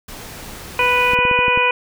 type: noise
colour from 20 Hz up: pink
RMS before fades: -34 dBFS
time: 0.08-1.15 s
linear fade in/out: 5 ms
type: harmonic tone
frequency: 493.9 Hz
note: B4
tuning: in tune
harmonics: 1 / 2 / 3 / 4 / 5 / 6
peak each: -21 / -18 / -24 / -27 / -16 / -27 dBFS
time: 0.79-1.71 s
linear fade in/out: 2 ms
type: clicks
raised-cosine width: 3 ms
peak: -14 dBFS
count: 7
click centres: 1.135 / 1.189 / 1.252 / 1.313 / 1.39 / 1.482 / 1.575 s
effects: none